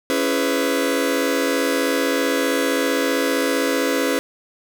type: chord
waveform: sawtooth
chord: C# minor seventh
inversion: none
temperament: just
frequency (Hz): 277.2 / 332.6 / 415.8 / 498.9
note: C#4 / E4 / G#4 / B4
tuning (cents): 0 / +16 / +2 / +17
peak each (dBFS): -18 / -22 / -21 / -18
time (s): 0.1-4.19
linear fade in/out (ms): 0
effects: none